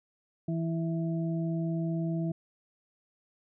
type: harmonic tone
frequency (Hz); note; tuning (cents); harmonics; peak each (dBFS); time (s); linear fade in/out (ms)
164.81; E3; 0; 1 / 2 / 4; -29 / -35 / -41; 0.48-2.32; 5
effects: none